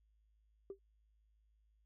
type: tone with exponential decay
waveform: sine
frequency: 392 Hz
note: G4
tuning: in tune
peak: -38 dBFS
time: 0.7-0.79 s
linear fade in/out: 2 ms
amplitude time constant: 18 ms
effects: tanh soft clip ceiling -38 dBFS + added 53 Hz sine -70 dBFS peak until 1.85 s